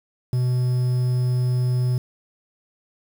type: tone with quantisation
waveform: triangle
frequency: 125.1 Hz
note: B2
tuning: 23 cents sharp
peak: -16 dBFS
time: 0.33-1.98 s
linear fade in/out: 2 ms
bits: 7
effects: none